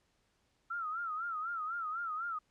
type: tone with vibrato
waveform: sine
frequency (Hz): 1318.5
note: E6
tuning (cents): 0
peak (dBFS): -35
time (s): 0.7-2.39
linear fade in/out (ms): 10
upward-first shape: sine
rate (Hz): 4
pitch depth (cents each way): 120
effects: pink hiss -75 dBFS RMS until 2.5 s + low-pass 8000 Hz 12 dB/octave